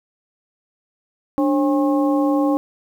harmonic tone with a mistuned harmonic, 270 Hz, C#4, 45 cents flat, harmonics 1 / 2 / 3 / 4, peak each -16 / -22 / -26 / -28 dBFS, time 1.38-2.57 s, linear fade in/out 0 ms, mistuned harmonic 1, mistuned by +140 cents, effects 8-bit

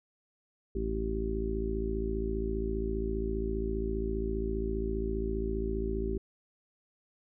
harmonic tone, 55 Hz, A1, in tune, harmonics 1 / 2 / 3 / 4 / 5 / 6 / 7, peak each -33 / -45 / -44 / -39 / -43 / -40 / -34 dBFS, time 0.75-6.18 s, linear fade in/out 5 ms, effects none

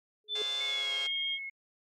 sine tone with exponential growth, 424.8 Hz, G#4, 39 cents sharp, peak -33 dBFS, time 0.24-0.42 s, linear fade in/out 2 ms, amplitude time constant 39 ms
sine tone with pitch glide, 3520 to 3228 Hz, A7 to G#7, 0 to -50 cents, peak -31 dBFS, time 0.28-1.39 s, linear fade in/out 50 ms, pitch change -150 cents, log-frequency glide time 0.64-0.96 s
5% pulse chord, Db major seventh, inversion second, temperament just, 415.8 / 519.7 / 554.4 / 693 Hz, Ab4 / C5 / Db5 / F5, +2 / -12 / 0 / -14 cents, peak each -36 dBFS, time 0.35-1.07 s, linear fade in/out 5 ms
sine tone with vibrato, 2181 Hz, C#7, 29 cents flat, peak -37 dBFS, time 0.6-1.5 s, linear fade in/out 10 ms, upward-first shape sine, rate 7.8 Hz, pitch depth 8 cents each way
effects low-pass 8000 Hz 12 dB/octave + AAC 48 kbps

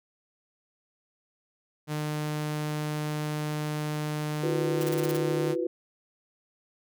sawtooth tone, 151.2 Hz, D#3, 49 cents flat, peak -25 dBFS, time 1.87-5.56 s, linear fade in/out 50 ms
sine chord, E suspended second, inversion none, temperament equal with one note detuned, 338.3 / 370 / 493.9 Hz, E4 / F#4 / B4, +45 / 0 / 0 cents, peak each -30 / -31 / -31 dBFS, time 4.43-5.67 s, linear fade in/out 5 ms
white noise bursts, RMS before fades -38 dBFS, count 7, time 4.81-5.168 s, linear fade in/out 0 ms, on 22 ms, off 34 ms
effects none

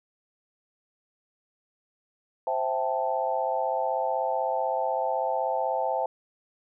sine chord, A minor seventh, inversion first, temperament equal, 523.3 / 659.3 / 784 / 880 Hz, C5 / E5 / G5 / A5, 0 / 0 / 0 / 0 cents, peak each -30 dBFS, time 2.47-6.06 s, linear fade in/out 2 ms, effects none

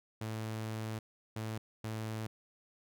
sawtooth tone bursts at uneven times, 110 Hz, A2, in tune, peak -33 dBFS, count 3, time 0.21-0.99 / 1.36-1.58 / 1.84-2.27 s, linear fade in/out 5 ms, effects none

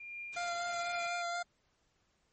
sine tone with tremolo, 2400 Hz, D7, 37 cents sharp, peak -40 dBFS, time 0-1.22 s, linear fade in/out 5 ms, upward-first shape triangle, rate 1.2 Hz, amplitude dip 100%
white noise, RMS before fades -50 dBFS, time 0.32-1.09 s, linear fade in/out 20 ms
25% pulse tone with vibrato, 695 Hz, F5, 9 cents flat, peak -31 dBFS, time 0.36-1.43 s, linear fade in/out 10 ms, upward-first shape sine, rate 4.1 Hz, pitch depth 15 cents each way
effects pink hiss -75 dBFS RMS until 2.32 s + MP3 32 kbps

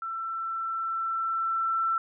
sine tone with level ramp, 1339 Hz, E6, 27 cents sharp, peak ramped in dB -31 to -23 dBFS, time 0.02-1.98 s, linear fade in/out 2 ms, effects none

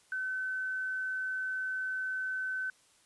sine tone, 1522 Hz, F#6, 48 cents sharp, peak -32 dBFS, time 0.12-2.7 s, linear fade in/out 2 ms, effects white hiss -65 dBFS RMS until 3.05 s + resampled to 24000 Hz

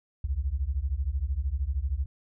sine beating tone pair, 61.74 / 74.74 Hz, B1 / D2, 0 / +31 cents, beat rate 13 Hz, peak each -29 / -29 dBFS, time 0.24-2.06 s, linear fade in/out 5 ms, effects none

